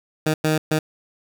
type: tone bursts at uneven times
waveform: 15% pulse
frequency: 155.56 Hz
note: D#3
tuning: in tune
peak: -11 dBFS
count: 3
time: 0.26-0.34 / 0.44-0.58 / 0.71-0.79 s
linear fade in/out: 5 ms
effects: none